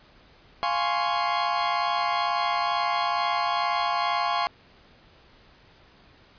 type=chord; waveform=40% pulse; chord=Db major seventh; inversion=first; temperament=equal; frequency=698.5 / 830.6 / 1046.5 / 1108.7 Hz; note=F5 / Ab5 / C6 / Db6; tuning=0 / 0 / 0 / 0 cents; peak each=-28 dBFS; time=0.63-4.47 s; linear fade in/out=0 ms; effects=pink hiss -55 dBFS RMS until 6.38 s + resampled to 11025 Hz